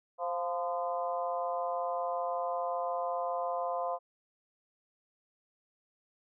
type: harmonic tone with a mistuned harmonic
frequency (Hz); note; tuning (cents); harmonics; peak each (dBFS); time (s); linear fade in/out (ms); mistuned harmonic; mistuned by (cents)
174.61; F3; 0; 3 / 4 / 5 / 6 / 7; -36 / -34 / -44 / -37 / -46; 0.18-3.99; 50; 6; -37
effects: none